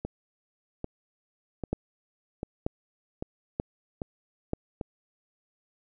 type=two click trains; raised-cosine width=2 ms; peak=-19 / -14 dBFS; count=7 / 4; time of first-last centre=0.05-4.812 / 1.73-4.534 s; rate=1.26 / 1.07 Hz; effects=none